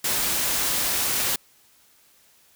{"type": "noise", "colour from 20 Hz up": "white", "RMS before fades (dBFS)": -24, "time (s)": [0.04, 1.36], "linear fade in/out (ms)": 5, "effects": ["white hiss -58 dBFS RMS until 2.55 s"]}